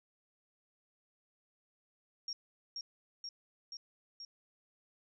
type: tone with echo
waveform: sine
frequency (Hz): 5570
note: F8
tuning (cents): -5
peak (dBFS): -37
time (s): 2.28-2.33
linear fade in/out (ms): 2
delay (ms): 480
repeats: 4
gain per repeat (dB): -2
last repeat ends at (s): 4.25
effects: none